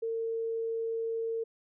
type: tone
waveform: sine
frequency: 454.2 Hz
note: A#4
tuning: 45 cents flat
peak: -30 dBFS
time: 0.02-1.44 s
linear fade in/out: 10 ms
effects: none